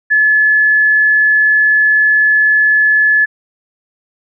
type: tone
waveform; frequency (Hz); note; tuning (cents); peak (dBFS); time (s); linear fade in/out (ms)
sine; 1718; A6; -42; -7; 0.1-3.26; 20
effects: none